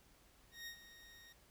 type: tone with ADSR envelope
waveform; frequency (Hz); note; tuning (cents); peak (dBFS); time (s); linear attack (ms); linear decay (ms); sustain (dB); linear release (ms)
20% pulse; 1864.7; A#6; 0; -40; 0.51-1.33; 160; 87; -13; 8
effects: added 50 Hz sine -70 dBFS peak until 1.5 s + pink hiss -68 dBFS RMS until 1.5 s